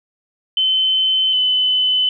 sine tone pair in turn, 3062 / 3022 Hz, G7 / F#7, -41 / +36 cents, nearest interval unison, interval 23 cents, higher first, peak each -13 dBFS, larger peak neither, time 0.57-1.33 / 1.33-2.09 s, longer neither, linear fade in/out 2 ms, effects none

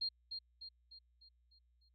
sine tone with echo, 4217 Hz, C8, 13 cents sharp, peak -35 dBFS, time 0.01-0.09 s, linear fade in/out 10 ms, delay 300 ms, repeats 6, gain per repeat -6 dB, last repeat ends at 1.89 s, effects added 60 Hz sine -70 dBFS peak until 1.94 s

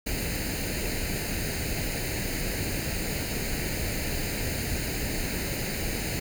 pink noise with comb filter, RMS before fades -30 dBFS, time 0.06-6.2 s, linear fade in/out 10 ms, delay 0.44 ms, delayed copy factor +0.75, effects none

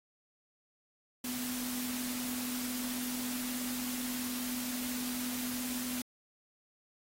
sine tone in noise, 249.1 Hz, B3, 15 cents sharp, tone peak -37 dBFS, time 1.24-6.02 s, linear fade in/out 5 ms, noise white, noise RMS -40 dBFS, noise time 1.24-6.02 s, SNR 0 dB, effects AAC 48 kbps

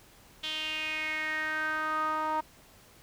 sawtooth tone with band-pass filter sweep, 311.1 Hz, D#4, in tune, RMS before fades -32 dBFS, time 0.43-2.41 s, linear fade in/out 10 ms, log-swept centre 3300 to 980 Hz, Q 5.6, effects pink hiss -57 dBFS RMS until 3.02 s

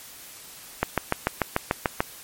click train, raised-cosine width 0.5 ms, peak -5 dBFS, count 9, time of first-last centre 0.83-2.005 s, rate 6.81 Hz, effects white hiss -44 dBFS RMS until 2.23 s + MP3 64 kbps

